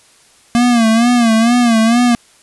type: tone with vibrato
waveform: square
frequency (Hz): 233.1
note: A#3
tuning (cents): 0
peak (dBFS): -9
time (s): 0.55-2.15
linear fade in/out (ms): 0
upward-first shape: sine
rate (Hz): 2.2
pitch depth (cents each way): 90
effects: white hiss -48 dBFS RMS until 2.42 s + resampled to 24000 Hz